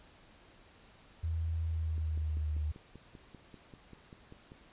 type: tone with pitch glide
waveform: sine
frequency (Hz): 81.5 to 76.04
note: E2 to D#2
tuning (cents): -19 to -39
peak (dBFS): -31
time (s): 1.23-2.72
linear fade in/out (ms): 10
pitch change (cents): -120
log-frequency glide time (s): 1.65-2.52
type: click train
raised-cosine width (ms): 3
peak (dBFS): -37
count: 14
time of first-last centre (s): 1.98-4.519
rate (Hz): 5.12
effects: pink hiss -60 dBFS RMS until 4.72 s + resampled to 8000 Hz